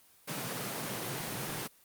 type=high-pass noise; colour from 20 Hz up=pink; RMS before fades=-37 dBFS; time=0.27-1.68 s; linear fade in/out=20 ms; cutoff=110 Hz; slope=96 dB/octave; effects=white hiss -62 dBFS RMS until 1.84 s + Opus 24 kbps